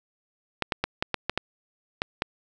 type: clicks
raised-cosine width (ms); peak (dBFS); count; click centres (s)
0.3; -8; 9; 0.623 / 0.722 / 0.84 / 1.025 / 1.143 / 1.296 / 1.376 / 2.019 / 2.221
effects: none